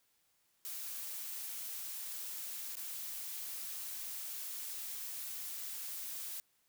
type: noise with dropouts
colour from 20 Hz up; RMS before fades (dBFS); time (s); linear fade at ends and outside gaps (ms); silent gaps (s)
blue; -43; 0.65-6.4; 0; 2.754-2.769
effects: white hiss -75 dBFS RMS until 6.68 s